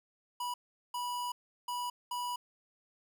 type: tone bursts at uneven times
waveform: square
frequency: 978 Hz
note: B5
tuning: 17 cents flat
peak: -35 dBFS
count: 4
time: 0.4-0.54 / 0.94-1.32 / 1.68-1.9 / 2.11-2.36 s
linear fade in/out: 5 ms
effects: 11-bit